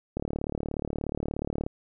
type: click train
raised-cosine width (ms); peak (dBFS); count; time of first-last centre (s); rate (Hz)
2; -17; 56; 0.17-1.665; 36.8
effects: none